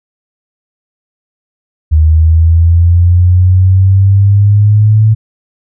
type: exponential sweep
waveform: sine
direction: up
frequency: 77.2 to 110.1 Hz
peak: -3 dBFS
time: 1.91-5.15 s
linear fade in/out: 20 ms
effects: none